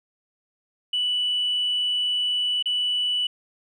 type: tone with dropouts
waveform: sine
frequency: 2964 Hz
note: F#7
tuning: 2 cents sharp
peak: -20 dBFS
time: 0.93-3.27 s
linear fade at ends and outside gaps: 5 ms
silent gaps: 2.626-2.657 s
effects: tanh soft clip ceiling -17 dBFS